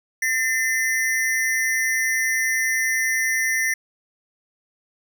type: ring-modulated tone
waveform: square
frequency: 1930 Hz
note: B6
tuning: 40 cents flat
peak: -17 dBFS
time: 0.22-3.74 s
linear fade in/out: 5 ms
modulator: 125 Hz
effects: none